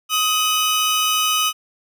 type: tone pair together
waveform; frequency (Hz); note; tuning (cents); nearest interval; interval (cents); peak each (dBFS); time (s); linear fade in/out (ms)
sawtooth; 1256.5 / 2981; D#6 / F#7; +17 / +12; octave + minor third; 1495; -16; 0.09-1.53; 50
effects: none

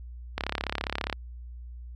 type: click train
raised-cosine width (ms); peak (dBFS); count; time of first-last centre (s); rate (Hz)
0.3; -12; 27; 0.38-1.127; 34.8
effects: added 60 Hz sine -39 dBFS peak until 1.95 s

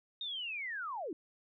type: linear sweep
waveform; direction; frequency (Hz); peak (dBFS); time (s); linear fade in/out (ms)
sine; down; 3729 to 275.7; -37; 0.21-1.13; 2
effects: none

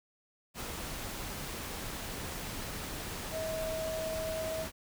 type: tone in noise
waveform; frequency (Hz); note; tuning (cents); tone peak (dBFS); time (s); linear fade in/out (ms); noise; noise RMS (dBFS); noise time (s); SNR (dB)
sine; 640; D#5; +49; -34; 3.31-4.67; 50; pink; -40; 0.54-4.72; +3
effects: none

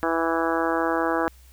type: harmonic tone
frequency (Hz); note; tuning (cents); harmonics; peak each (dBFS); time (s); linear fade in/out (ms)
164.81; E3; 0; 2 / 3 / 4 / 5 / 6 / 7 / 8 / 9 / 10; -26 / -28 / -29 / -30 / -31 / -31 / -32 / -33 / -33; 0.03-1.28; 0
effects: added 63 Hz sine -48 dBFS peak until 1.52 s + white hiss -57 dBFS RMS until 1.52 s

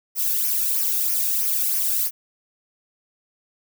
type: noise with flanger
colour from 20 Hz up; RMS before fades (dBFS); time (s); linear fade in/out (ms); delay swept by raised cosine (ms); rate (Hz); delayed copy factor
violet; -22; 0.15-2.11; 50; 0.25 to 1.01; 3.1; -0.65
effects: none

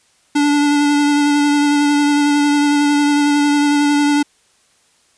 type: tone with vibrato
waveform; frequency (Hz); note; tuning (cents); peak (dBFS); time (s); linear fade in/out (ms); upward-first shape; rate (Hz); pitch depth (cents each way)
square; 290.6; D4; -18; -12; 0.35-4.23; 10; sine; 11; 16
effects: white hiss -56 dBFS RMS until 5.17 s + resampled to 22050 Hz

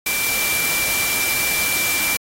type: tone in noise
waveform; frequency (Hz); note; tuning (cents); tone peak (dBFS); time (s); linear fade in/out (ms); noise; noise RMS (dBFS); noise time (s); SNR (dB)
sine; 2349; D7; 0; -22; 0.06-2.17; 5; white; -22; 0.06-2.17; -3
effects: AAC 48 kbps

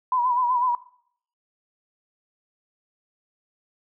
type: tone with vibrato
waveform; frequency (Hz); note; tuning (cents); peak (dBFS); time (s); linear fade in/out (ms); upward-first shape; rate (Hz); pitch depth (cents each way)
sine; 987.8; B5; 0; -19; 0.12-0.75; 2; sine; 8; 64
effects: noise-tail reverb RT60 0.6 s tail -18 dB re dry

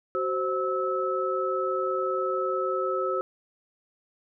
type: tone cluster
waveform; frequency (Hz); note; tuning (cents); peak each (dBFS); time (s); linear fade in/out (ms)
sine; 375.7 / 525 / 1301; F#4 / C5 / E6; +26 / +6 / -23; -29; 0.15-3.21; 0
effects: none

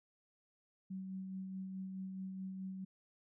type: tone with tremolo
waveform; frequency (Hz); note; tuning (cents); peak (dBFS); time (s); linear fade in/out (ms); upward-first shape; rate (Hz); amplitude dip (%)
sine; 189.5; F#3; +42; -40; 0.9-2.85; 10; sine; 4.7; 30
effects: none

